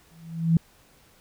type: tone with exponential growth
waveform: sine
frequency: 164.81 Hz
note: E3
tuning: in tune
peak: -13 dBFS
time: 0.11-0.57 s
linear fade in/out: 2 ms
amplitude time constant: 100 ms
effects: pink hiss -58 dBFS RMS until 1.2 s